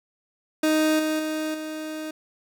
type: tone with level steps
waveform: 30% pulse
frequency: 311.1 Hz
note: D#4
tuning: in tune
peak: -16 / -20 / -23 / -28 dBFS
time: 0.63-2.11 s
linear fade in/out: 5 ms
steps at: 0.99 / 1.19 / 1.54 s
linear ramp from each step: 5 ms
effects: none